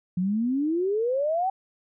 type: exponential sweep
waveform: sine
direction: up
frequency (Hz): 174.61 to 784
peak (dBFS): -22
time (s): 0.17-1.5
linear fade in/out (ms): 5
effects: none